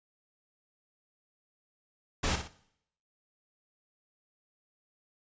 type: noise with echo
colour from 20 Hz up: pink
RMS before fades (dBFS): -29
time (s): 2.23-2.36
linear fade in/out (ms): 10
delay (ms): 60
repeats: 2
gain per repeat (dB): -8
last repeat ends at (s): 2.48
effects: noise-tail reverb RT60 0.7 s tail -18 dB re dry + resampled to 16000 Hz